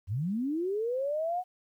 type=linear sweep; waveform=sine; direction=up; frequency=82.6 to 744 Hz; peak=-28 dBFS; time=0.07-1.44 s; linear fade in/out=50 ms; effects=11-bit